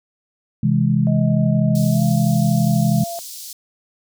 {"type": "chord", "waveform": "sine", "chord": "C augmented", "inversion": "none", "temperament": "equal with one note detuned", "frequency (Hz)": [130.81, 163.11, 207.7], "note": ["C3", "E3", "G#3"], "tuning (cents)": [0, -18, 0], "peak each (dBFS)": -18, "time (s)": [0.63, 3.04], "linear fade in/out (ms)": 5}
{"type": "tone with pitch glide", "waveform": "sine", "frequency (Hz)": [630, 683.1], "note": ["D#5", "F5"], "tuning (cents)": [21, -38], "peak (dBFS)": -26, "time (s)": [1.07, 3.19], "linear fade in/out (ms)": 0, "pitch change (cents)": 141, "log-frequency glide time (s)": [1.89, 2.02]}
{"type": "high-pass noise", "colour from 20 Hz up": "pink", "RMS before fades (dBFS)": -34, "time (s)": [1.75, 3.53], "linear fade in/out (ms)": 2, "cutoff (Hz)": 4400, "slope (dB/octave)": 24}
{"effects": []}